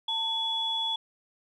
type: tone pair together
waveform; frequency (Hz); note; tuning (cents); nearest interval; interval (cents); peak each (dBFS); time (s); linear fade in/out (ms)
sine; 894 / 3393; A5 / G#7; +27 / +36; octave + major seventh; 2309; -33 / -27; 0.08-0.96; 5
effects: tanh soft clip ceiling -19 dBFS